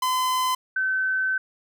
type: tone pair in turn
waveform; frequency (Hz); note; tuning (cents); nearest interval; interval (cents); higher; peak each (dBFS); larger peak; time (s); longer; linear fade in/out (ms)
45% pulse / sine; 1021 / 1529.8; C6 / G6; -43 / -43; perfect fifth; 700; second; -21; neither; 0.02-0.55 / 0.76-1.38; second; 5
effects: none